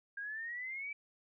sine exponential sweep, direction up, 1606 to 2327 Hz, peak -39 dBFS, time 0.17-0.93 s, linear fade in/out 5 ms, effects none

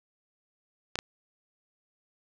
clicks, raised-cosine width 0.2 ms, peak -13 dBFS, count 2, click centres 0.956 / 0.989 s, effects none

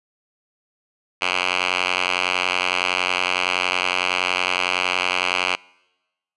5% pulse tone with band-pass filter, 90.8 Hz, F#2, 32 cents flat, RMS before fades -22 dBFS, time 1.21-5.56 s, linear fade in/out 10 ms, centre 2400 Hz, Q 2, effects noise-tail reverb RT60 1.0 s tail -25 dB re dry + resampled to 24000 Hz

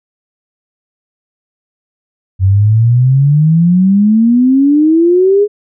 sine exponential sweep, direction up, 92.5 to 420.9 Hz, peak -5 dBFS, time 2.39-5.48 s, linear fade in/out 50 ms, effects none

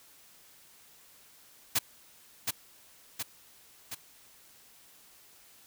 white noise with echo, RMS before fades -26 dBFS, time 1.75-1.79 s, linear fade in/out 10 ms, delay 720 ms, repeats 3, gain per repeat -4 dB, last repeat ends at 3.95 s, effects white hiss -58 dBFS RMS until 5.66 s

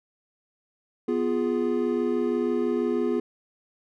triangle chord, F diminished, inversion second, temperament equal, 246.9 / 349.2 / 415.3 Hz, Cb4 / F4 / Ab4, 0 / 0 / 0 cents, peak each -25 dBFS, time 1.08-3.2 s, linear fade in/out 5 ms, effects none

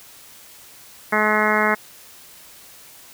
harmonic tone, 213.2 Hz, G#3, 46 cents sharp, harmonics 1 / 2 / 3 / 4 / 5 / 6 / 7 / 8 / 9 / 10, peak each -25 / -25 / -25 / -25 / -25 / -25 / -25 / -25 / -25 / -25 dBFS, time 1.12-1.75 s, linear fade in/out 10 ms, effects white hiss -45 dBFS RMS until 3.13 s

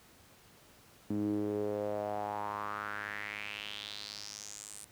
sawtooth tone with band-pass filter sweep, 103.83 Hz, G#2, in tune, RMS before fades -38 dBFS, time 1.1-4.85 s, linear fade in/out 5 ms, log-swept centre 260 to 9300 Hz, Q 4.3, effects pink hiss -60 dBFS RMS until 4.91 s + high-pass 60 Hz 12 dB/octave

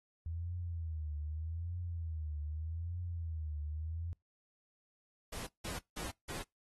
sine tone with vibrato, 81 Hz, E2, 30 cents flat, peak -37 dBFS, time 0.26-4.13 s, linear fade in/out 0 ms, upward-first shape triangle, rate 0.82 Hz, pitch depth 160 cents each way
pink noise bursts, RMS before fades -43 dBFS, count 4, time 5.32-6.43 s, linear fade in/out 10 ms, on 150 ms, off 170 ms
effects noise-tail reverb RT60 0.2 s tail -26 dB re dry + AAC 32 kbps

